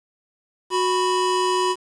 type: tone pair together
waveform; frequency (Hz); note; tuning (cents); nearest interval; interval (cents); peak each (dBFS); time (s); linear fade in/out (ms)
square; 367.6 / 987.8; F#4 / B5; -11 / 0; octave + perfect fourth; 1711; -22; 0.7-1.76; 50
effects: resampled to 22050 Hz + 7-bit